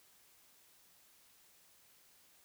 silence, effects white hiss -66 dBFS RMS until 2.44 s

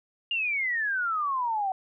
sine exponential sweep, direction down, 2848 to 745 Hz, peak -25 dBFS, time 0.31-1.72 s, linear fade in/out 2 ms, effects none

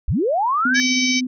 sine linear sweep, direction up, 34.65 to 1741 Hz, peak -16 dBFS, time 0.08-0.8 s, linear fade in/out 0 ms
sine tone with tremolo, 253.3 Hz, B3, 44 cents sharp, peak -18 dBFS, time 0.65-1.27 s, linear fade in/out 5 ms, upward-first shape sine, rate 16 Hz, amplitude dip 40%
harmonic tone, 764 Hz, G5, 45 cents flat, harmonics 3 / 4 / 5 / 6 / 7 / 8, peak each -21 / -28 / -27 / -30 / -25 / -25 dBFS, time 0.74-1.21 s, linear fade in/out 20 ms
effects none

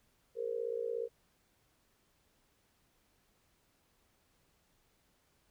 sine tone with amplitude modulation, 466.2 Hz, A#4, in tune, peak -30 dBFS, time 0.35-1.09 s, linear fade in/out 50 ms, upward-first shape sine, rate 57 Hz, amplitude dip 90%, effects pink hiss -73 dBFS RMS until 5.5 s

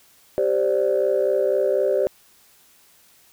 sine chord, G suspended fourth, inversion none, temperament equal, 392 / 523.3 / 587.3 Hz, G4 / C5 / D5, 0 / 0 / 0 cents, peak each -21 dBFS, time 0.38-2.07 s, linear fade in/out 0 ms, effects tanh soft clip ceiling -10 dBFS + white hiss -55 dBFS RMS until 3.32 s

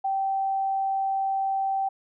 sine tone, 777 Hz, G5, 16 cents flat, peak -23 dBFS, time 0.04-1.89 s, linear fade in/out 10 ms, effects none

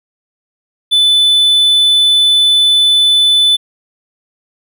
triangle tone, 3500 Hz, A7, 10 cents flat, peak -5 dBFS, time 0.91-3.57 s, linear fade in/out 20 ms, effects none

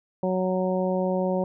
harmonic tone, 185.2 Hz, F#3, 2 cents sharp, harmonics 1 / 2 / 3 / 4 / 5, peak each -26 / -29 / -26 / -34 / -35 dBFS, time 0.23-1.44 s, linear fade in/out 2 ms, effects none

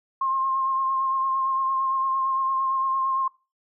sine tone with vibrato, 1065 Hz, C6, 30 cents sharp, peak -21 dBFS, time 0.21-3.28 s, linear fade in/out 5 ms, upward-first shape sine, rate 8.8 Hz, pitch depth 21 cents each way, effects noise-tail reverb RT60 0.3 s tail -22 dB re dry

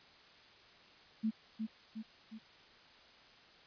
sine tone with echo, 220 Hz, A3, in tune, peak -30 dBFS, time 1.23-1.31 s, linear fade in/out 20 ms, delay 360 ms, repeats 3, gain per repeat -5 dB, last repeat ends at 2.39 s, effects white hiss -60 dBFS RMS until 3.66 s + resampled to 11025 Hz

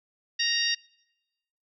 harmonic tone, 932.3 Hz, A#5, in tune, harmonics 2 / 3 / 4 / 5 / 6, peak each -30 / -30 / -30 / -30 / -30 dBFS, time 0.39-0.75 s, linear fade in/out 10 ms, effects noise-tail reverb RT60 1.0 s tail -25 dB re dry

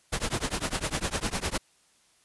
pink noise with tremolo, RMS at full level -26 dBFS, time 0.12-1.58 s, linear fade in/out 10 ms, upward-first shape triangle, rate 9.9 Hz, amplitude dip 100%, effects white hiss -64 dBFS RMS until 2.24 s + resampled to 24000 Hz

